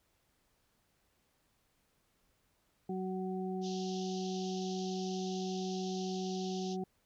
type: harmonic tone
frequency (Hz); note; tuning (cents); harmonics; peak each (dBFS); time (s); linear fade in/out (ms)
186.9; F#3; +18; 1 / 2 / 4; -37 / -39 / -44; 2.89-6.84; 5
type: band-pass noise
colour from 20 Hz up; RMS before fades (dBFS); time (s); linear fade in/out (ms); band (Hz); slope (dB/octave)
white; -49; 3.61-6.77; 50; 2800 to 6400; 96
effects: pink hiss -75 dBFS RMS until 7.05 s